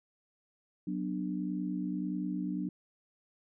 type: chord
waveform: sine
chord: B minor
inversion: second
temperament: just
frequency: 185.21 / 246.9 / 296.3 Hz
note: F#3 / B3 / D4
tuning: +2 / 0 / +15 cents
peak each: -35 / -39 / -36 dBFS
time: 0.87-2.69 s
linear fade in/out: 5 ms
effects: none